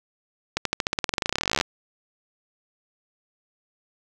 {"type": "accelerating click train", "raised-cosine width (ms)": 0.2, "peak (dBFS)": -5, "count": 30, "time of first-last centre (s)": [0.57, 1.611], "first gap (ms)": 83, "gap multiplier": 0.93, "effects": []}